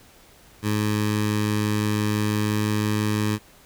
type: tone with notch filter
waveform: 15% pulse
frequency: 105.9 Hz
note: G#2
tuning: 34 cents sharp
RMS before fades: -23 dBFS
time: 0.62-3.39 s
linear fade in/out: 50 ms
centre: 630 Hz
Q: 1.2
effects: pink hiss -52 dBFS RMS until 3.65 s